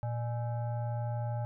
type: tone with frequency modulation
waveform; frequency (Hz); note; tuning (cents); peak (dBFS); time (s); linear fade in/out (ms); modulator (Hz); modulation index
sine; 116.54; A#2; 0; -31; 0.03-1.45; 0; 717; 0.57
effects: none